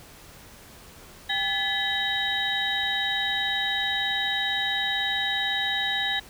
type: tone cluster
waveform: sine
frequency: 792 / 1715 / 1996 / 3096 / 3814 Hz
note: G5 / A6 / B6 / G7 / A#7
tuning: +18 / -45 / +18 / -22 / +39 cents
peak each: -33 / -29 / -33 / -33 / -27 dBFS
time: 1.29-6.2 s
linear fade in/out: 10 ms
effects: pink hiss -48 dBFS RMS until 6.29 s